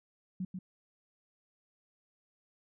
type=tone with echo; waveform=sine; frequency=185 Hz; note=F#3; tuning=in tune; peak=-33 dBFS; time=0.4-0.45 s; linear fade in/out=5 ms; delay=140 ms; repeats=1; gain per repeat=-4 dB; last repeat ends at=0.59 s; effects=none